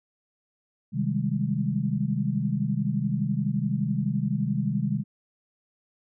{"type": "chord", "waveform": "sine", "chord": "Ab major seventh", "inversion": "first", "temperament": "equal", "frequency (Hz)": [130.81, 155.56, 196, 207.7], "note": ["C3", "Eb3", "G3", "Ab3"], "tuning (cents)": [0, 0, 0, 0], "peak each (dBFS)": -29, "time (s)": [0.92, 5.04], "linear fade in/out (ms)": 50, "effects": []}